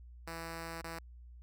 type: tone with dropouts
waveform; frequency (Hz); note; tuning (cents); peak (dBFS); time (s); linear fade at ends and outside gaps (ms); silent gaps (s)
5% pulse; 165.2; E3; +4; -30; 0.27-0.99; 5; 0.816-0.84
effects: added 60 Hz sine -50 dBFS peak until 1.42 s